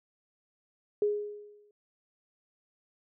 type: tone with exponential decay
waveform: sine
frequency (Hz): 415.3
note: G#4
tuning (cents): 0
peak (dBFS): -22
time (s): 1.02-1.71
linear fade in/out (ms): 2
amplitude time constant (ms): 150
effects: none